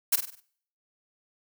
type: noise with echo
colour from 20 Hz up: blue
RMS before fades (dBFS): -21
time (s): 0.12-0.16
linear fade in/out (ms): 10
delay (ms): 49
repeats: 5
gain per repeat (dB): -7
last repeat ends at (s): 0.405
effects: noise-tail reverb RT60 0.6 s tail -23 dB re dry